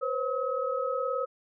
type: tone cluster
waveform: sine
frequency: 496 / 535 / 1279 Hz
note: B4 / C5 / D#6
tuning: +7 / +38 / +47 cents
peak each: -32 / -31 / -32 dBFS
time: 0.01-1.26 s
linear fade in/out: 20 ms
effects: none